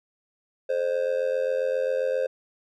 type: tone with amplitude modulation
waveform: triangle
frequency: 523.3 Hz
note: C5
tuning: in tune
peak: -17 dBFS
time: 0.69-2.27 s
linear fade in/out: 10 ms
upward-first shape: sine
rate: 87.5 Hz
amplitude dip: 85%
effects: none